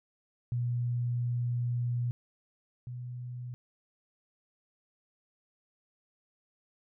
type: tone pair in turn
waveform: sine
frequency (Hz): 121.1 / 123.29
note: B2 / B2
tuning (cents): -34 / -3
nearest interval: unison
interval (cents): 31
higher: second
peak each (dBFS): -28 / -37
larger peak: first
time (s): 0.52-2.11 / 2.87-3.54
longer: first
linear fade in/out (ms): 0
effects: none